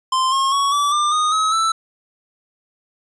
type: tone with pitch steps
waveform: square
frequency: 1042 / 1078.1 / 1115.5 / 1154.2 / 1194.2 / 1235.6 / 1278.4 / 1322.7 Hz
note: C6 / C#6 / C#6 / D6 / D6 / D#6 / D#6 / E6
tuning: -7 / -49 / +11 / -30 / +29 / -12 / +47 / +5 cents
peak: -16 dBFS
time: 0.12-1.72 s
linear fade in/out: 5 ms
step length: 200 ms
effects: resampled to 22050 Hz